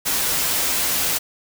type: noise with comb filter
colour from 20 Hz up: white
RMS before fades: -21 dBFS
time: 0.05-1.19 s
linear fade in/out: 20 ms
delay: 9.1 ms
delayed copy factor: -0.5
effects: none

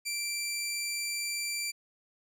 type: tone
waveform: 15% pulse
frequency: 2349 Hz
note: D7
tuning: in tune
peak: -25 dBFS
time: 0.05-1.72 s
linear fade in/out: 20 ms
effects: none

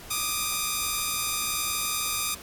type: tone pair together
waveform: 5% pulse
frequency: 1183.3 / 1244.5 Hz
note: D6 / D#6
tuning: +13 / 0 cents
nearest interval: minor second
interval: 87 cents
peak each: -17 dBFS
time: 0.1-2.35 s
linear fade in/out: 10 ms
effects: pink hiss -44 dBFS RMS until 2.42 s + AAC 64 kbps

